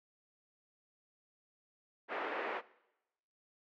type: band-pass noise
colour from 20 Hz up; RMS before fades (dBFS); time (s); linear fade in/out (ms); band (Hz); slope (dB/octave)
pink; -39; 2.08-2.62; 50; 380 to 2300; 24
effects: noise-tail reverb RT60 0.9 s tail -20 dB re dry